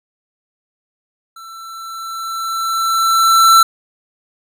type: tone with level ramp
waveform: square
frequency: 1338 Hz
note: E6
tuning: 25 cents sharp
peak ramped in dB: -34 to -5 dBFS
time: 1.36-3.63 s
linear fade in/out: 5 ms
effects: none